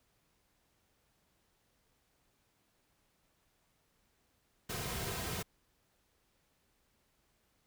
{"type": "noise with comb filter", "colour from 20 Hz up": "pink", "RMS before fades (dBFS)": -39, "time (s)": [4.69, 5.43], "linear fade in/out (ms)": 10, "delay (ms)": 3.5, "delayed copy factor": -0.55, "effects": ["pink hiss -75 dBFS RMS until 7.66 s"]}